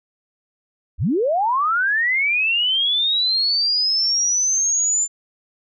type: linear sweep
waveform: sine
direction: up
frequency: 43.76 to 7200 Hz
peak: -16 dBFS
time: 0.98-5.08 s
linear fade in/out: 50 ms
effects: none